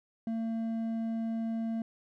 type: tone with hard clipping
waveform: sine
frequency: 226.1 Hz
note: A3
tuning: 47 cents sharp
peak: -32 dBFS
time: 0.27-1.82 s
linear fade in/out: 2 ms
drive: 5 dB
effects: none